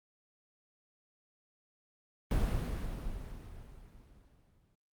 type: noise with exponential decay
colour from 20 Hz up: brown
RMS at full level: -28 dBFS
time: 2.31-4.75 s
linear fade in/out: 2 ms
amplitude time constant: 530 ms
effects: Opus 32 kbps